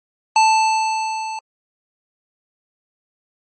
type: tone with level ramp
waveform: square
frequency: 880 Hz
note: A5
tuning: in tune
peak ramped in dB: -10 to -26 dBFS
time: 0.36-1.39 s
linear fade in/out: 2 ms
effects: MP3 32 kbps